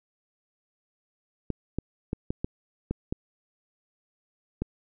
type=clicks; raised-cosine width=3 ms; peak=-15 dBFS; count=8; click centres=1.503 / 1.786 / 2.131 / 2.305 / 2.445 / 2.91 / 3.125 / 4.62 s; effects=none